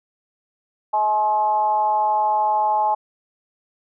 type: tone with frequency modulation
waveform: sine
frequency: 850 Hz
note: G#5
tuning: 40 cents sharp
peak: -16 dBFS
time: 0.93-2.95 s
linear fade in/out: 10 ms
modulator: 213 Hz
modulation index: 0.59
effects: none